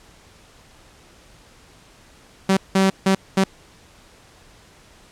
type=tone bursts at uneven times; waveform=sawtooth; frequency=192.1 Hz; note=G3; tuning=35 cents flat; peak=-10 dBFS; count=4; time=2.49-2.57 / 2.75-2.9 / 3.06-3.15 / 3.37-3.44 s; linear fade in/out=5 ms; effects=pink hiss -50 dBFS RMS until 5.11 s + low-pass 9000 Hz 12 dB/octave